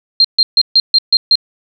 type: tone bursts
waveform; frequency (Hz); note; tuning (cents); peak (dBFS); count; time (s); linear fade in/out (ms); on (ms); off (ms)
sine; 4186; C8; 0; -5; 7; 0.2-1.355; 2; 45; 140
effects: none